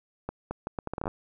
accelerating click train, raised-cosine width 1 ms, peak -18 dBFS, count 12, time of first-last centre 0.29-1.079 s, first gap 220 ms, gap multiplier 0.73, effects none

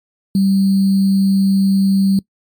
sine tone with sample-and-hold, 194.3 Hz, G3, 15 cents flat, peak -10 dBFS, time 0.35-2.19 s, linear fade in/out 2 ms, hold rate 4410 Hz, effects noise-tail reverb RT60 0.1 s tail -22 dB re dry + MP3 96 kbps

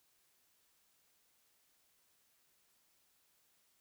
silence, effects white hiss -74 dBFS RMS until 3.8 s

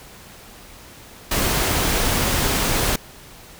pink noise, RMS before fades -20 dBFS, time 1.31-2.96 s, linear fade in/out 5 ms, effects pink hiss -43 dBFS RMS until 3.59 s

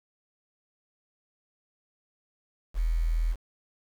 sine tone with quantisation, 41 Hz, E1, 9 cents flat, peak -23 dBFS, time 2.74-3.36 s, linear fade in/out 50 ms, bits 8, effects none

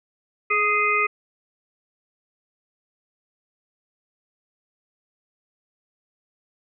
harmonic tone with a mistuned harmonic, 415.3 Hz, G#4, in tune, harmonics 1 / 3 / 5 / 6, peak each -28 / -22 / -23 / -23 dBFS, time 0.5-1.07 s, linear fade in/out 10 ms, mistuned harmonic 1, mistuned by +19 cents, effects none

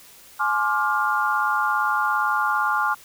sine chord, D half-diminished seventh, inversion second, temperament just, 845.8 / 1057.2 / 1174.7 / 1409.6 Hz, Ab5 / C6 / D6 / F6, +31 / +18 / 0 / +16 cents, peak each -25 / -26 / -25 / -23 dBFS, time 0.39-2.95 s, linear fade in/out 20 ms, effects white hiss -48 dBFS RMS until 3.04 s

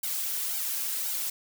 blue noise with flanger, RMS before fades -31 dBFS, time 0.03-1.3 s, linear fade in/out 5 ms, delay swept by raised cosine 1.3 to 3.7 ms, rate 1.9 Hz, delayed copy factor +0.9, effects none

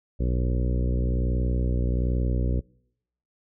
harmonic tone with a mistuned harmonic, 61.2 Hz, B1, 15 cents flat, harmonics 1 / 2 / 3 / 4 / 5 / 6 / 7 / 8 / 9, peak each -23 / -29 / -33 / -35 / -37 / -39 / -40 / -41 / -42 dBFS, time 0.19-2.61 s, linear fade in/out 20 ms, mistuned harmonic 1, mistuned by -15 cents, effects noise-tail reverb RT60 0.8 s tail -26 dB re dry

